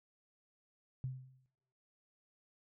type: tone with exponential decay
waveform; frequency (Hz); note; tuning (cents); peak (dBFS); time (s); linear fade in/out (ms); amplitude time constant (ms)
sine; 130; C3; -11; -34; 1.04-1.46; 0; 91
effects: noise-tail reverb RT60 0.9 s tail -22 dB re dry